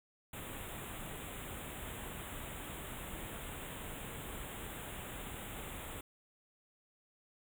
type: band-stop noise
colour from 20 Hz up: pink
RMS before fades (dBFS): -45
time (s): 0.33-6.01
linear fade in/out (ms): 5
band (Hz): 3700 to 7100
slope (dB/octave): 96
effects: none